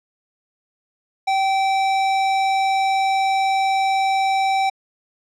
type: tone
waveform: square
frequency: 774 Hz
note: G5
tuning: 22 cents flat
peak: -17 dBFS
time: 1.27-4.7 s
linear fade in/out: 10 ms
effects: low-pass 5000 Hz 12 dB/octave